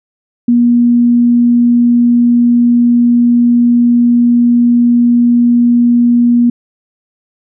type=tone; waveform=sine; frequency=239.5 Hz; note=A#3; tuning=47 cents sharp; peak=-5 dBFS; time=0.48-6.5 s; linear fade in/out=5 ms; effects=none